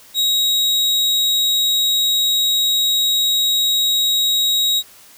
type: tone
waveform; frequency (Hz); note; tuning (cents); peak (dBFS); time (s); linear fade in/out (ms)
40% pulse; 3805; A#7; +35; -13; 0.14-4.83; 50
effects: white hiss -45 dBFS RMS until 5.17 s